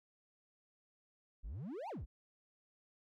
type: exponential two-way sweep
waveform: triangle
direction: up then down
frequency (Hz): 39.38 to 954 to 39.38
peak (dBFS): -40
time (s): 1.43-2.06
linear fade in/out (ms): 20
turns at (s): 1.89
effects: none